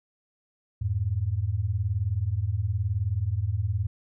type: beating tone pair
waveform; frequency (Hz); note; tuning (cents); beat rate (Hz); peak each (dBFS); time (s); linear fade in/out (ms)
sine; 87.31 / 106.31; F2 / G#2; 0 / +41; 19; -28 / -26; 0.81-3.87; 10
effects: none